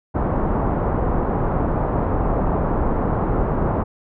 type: low-pass noise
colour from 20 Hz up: pink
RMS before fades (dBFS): -20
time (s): 0.14-3.84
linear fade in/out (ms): 20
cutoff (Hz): 1100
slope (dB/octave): 24
effects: none